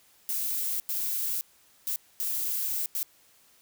violet noise bursts at uneven times, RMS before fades -30 dBFS, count 5, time 0.29-0.8 / 0.89-1.41 / 1.87-1.96 / 2.2-2.86 / 2.95-3.03 s, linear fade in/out 0 ms, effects white hiss -61 dBFS RMS until 3.61 s

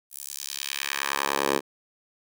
10% pulse tone with high-pass filter sweep, 69.8 Hz, C#2, 13 cents sharp, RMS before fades -29 dBFS, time 0.1-1.61 s, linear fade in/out 50 ms, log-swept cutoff 11000 to 390 Hz, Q 1.1, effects none

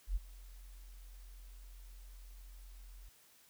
sine tone with ADSR envelope, 43.98 Hz, F1, 13 cents sharp, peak -29 dBFS, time 0.07-3.09 s, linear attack 88 ms, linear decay 23 ms, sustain -21 dB, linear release 5 ms, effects white hiss -65 dBFS RMS until 3.49 s

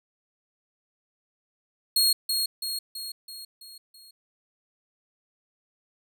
sawtooth tone with echo, 4283 Hz, C8, 40 cents sharp, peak -16 dBFS, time 1.96-2.13 s, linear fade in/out 5 ms, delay 330 ms, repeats 6, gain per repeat -5 dB, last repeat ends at 4.11 s, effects none

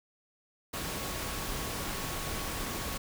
sine tone in noise, 1108.7 Hz, C#6, in tune, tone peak -47 dBFS, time 0.73-2.98 s, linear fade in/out 10 ms, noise pink, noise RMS -36 dBFS, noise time 0.73-2.98 s, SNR -14 dB, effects none

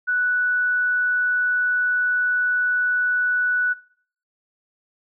sine tone, 1480 Hz, F#6, in tune, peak -18 dBFS, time 0.07-3.74 s, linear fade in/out 20 ms, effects noise-tail reverb RT60 0.6 s tail -22 dB re dry

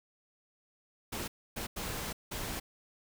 pink noise bursts at uneven times, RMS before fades -38 dBFS, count 4, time 1.12-1.28 / 1.56-1.67 / 1.76-2.13 / 2.31-2.6 s, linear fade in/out 10 ms, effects none

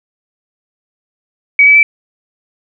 sine tone with pitch steps, 2267 / 2293 / 2320 Hz, C#7 / D7 / D7, +38 / -42 / -22 cents, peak -3 dBFS, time 1.59-1.83 s, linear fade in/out 2 ms, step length 80 ms, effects none

